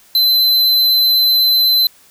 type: tone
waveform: square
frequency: 4054 Hz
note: B7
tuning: 45 cents sharp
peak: -10 dBFS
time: 0.15-1.87 s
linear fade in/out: 2 ms
effects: white hiss -48 dBFS RMS until 2.1 s